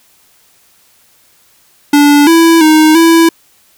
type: tone with pitch steps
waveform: square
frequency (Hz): 289.9 / 330.9 / 311.2 / 330.6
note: D4 / E4 / D#4 / E4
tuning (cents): -22 / +7 / 0 / +5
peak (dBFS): -4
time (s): 1.93-3.29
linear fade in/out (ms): 5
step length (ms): 340
effects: white hiss -49 dBFS RMS until 3.77 s